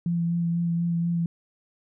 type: tone with vibrato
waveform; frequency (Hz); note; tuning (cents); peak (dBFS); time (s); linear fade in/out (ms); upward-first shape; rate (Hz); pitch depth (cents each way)
sine; 170; F3; -46; -22; 0.06-1.26; 2; sine; 4.1; 16
effects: none